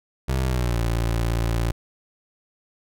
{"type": "tone with pitch glide", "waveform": "25% pulse", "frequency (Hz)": [65, 57.24], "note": ["C2", "A#1"], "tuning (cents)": [-11, -31], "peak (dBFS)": -17, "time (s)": [0.28, 1.72], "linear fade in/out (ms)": 10, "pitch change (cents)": -220, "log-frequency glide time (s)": [0.44, 0.81], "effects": []}